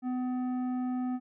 triangle tone with tanh clipping, 251.9 Hz, B3, 34 cents sharp, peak -31 dBFS, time 0.02-1.2 s, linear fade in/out 50 ms, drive 14 dB, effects none

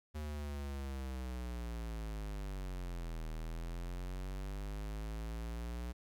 square linear two-way sweep, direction down then up, 76.6 to 39.15 to 60.6 Hz, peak -40 dBFS, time 0.14-5.93 s, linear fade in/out 20 ms, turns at 3.3 s, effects 13-bit

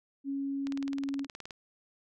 sine tone, 276.3 Hz, C#4, 6 cents flat, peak -31 dBFS, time 0.24-1.27 s, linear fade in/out 50 ms
click train, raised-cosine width 0.2 ms, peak -25 dBFS, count 17, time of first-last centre 0.67-1.508 s, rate 19.1 Hz
effects none

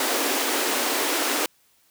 pink high-pass noise, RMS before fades -24 dBFS, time 0-1.46 s, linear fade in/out 2 ms, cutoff 250 Hz, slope 96 dB/octave, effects white hiss -62 dBFS RMS until 1.9 s

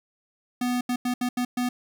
square tone bursts at uneven times, 246.9 Hz, B3, in tune, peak -24 dBFS, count 6, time 0.61-0.81 / 0.89-0.96 / 1.05-1.14 / 1.21-1.29 / 1.37-1.45 / 1.57-1.69 s, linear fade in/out 5 ms, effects 11-bit

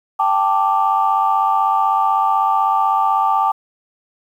sine chord, G suspended second, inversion none, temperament equal, 784 / 880 / 1174.7 Hz, G5 / A5 / D6, 0 / 0 / 0 cents, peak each -17 dBFS, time 0.19-3.52 s, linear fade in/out 10 ms, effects tanh soft clip ceiling -4 dBFS + 8-bit

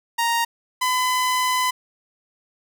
sawtooth tone pair in turn, 932.3 / 1009.5 Hz, A#5 / B5, 0 / +38 cents, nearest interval minor second, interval 138 cents, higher second, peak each -15 dBFS, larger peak neither, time 0.18-0.45 / 0.81-1.71 s, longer second, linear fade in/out 10 ms, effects none

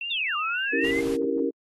sine tone with vibrato, 2674 Hz, E7, 24 cents sharp, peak -29 dBFS, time 0.01-0.91 s, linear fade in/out 2 ms, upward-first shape sine, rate 3.7 Hz, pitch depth 87 cents each way
sine linear two-way sweep, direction down then up, 3764 to 1174.7 to 2120 Hz, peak -26 dBFS, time 0.1-1.01 s, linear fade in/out 10 ms, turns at 0.36 s
sine chord, C# diminished seventh, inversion none, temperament equal, 277.2 / 329.6 / 392 / 466.2 Hz, C#4 / E4 / G4 / Bb4, 0 / 0 / 0 / 0 cents, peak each -28 / -30 / -30 / -27 dBFS, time 0.72-1.51 s, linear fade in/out 20 ms
pink noise, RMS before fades -40 dBFS, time 0.83-1.17 s, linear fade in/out 20 ms
effects AAC 32 kbps

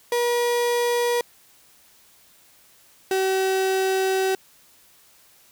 35% pulse tone pair in turn, 480 / 381 Hz, B4 / G4, -49 / -49 cents, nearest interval major third, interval 400 cents, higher first, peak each -18 / -18 dBFS, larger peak neither, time 0.12-1.21 / 3.11-4.35 s, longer second, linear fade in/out 2 ms, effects white hiss -55 dBFS RMS until 5.51 s

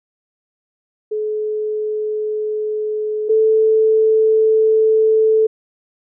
sine tone pair in turn, 427.6 / 438.6 Hz, A4 / A4, -49 / -6 cents, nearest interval unison, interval 43 cents, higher second, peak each -18 / -10 dBFS, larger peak second, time 1.11-3.29 / 3.29-5.47 s, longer neither, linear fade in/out 10 ms, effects none

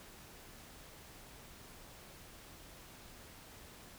silence, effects pink hiss -55 dBFS RMS until 3.98 s

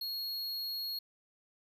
square tone, 4307 Hz, C8, 49 cents sharp, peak -36 dBFS, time 0.01-0.99 s, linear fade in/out 5 ms, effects none

